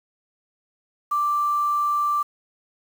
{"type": "tone with quantisation", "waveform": "sine", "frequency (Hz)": 1175, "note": "D6", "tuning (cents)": 1, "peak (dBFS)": -19, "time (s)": [1.11, 2.23], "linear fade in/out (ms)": 10, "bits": 7, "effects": []}